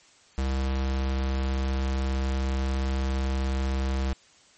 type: tone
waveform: square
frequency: 66.4 Hz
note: C2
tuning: 26 cents sharp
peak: -25 dBFS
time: 0.38-4.13 s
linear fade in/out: 0 ms
effects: white hiss -57 dBFS RMS until 4.57 s + MP3 32 kbps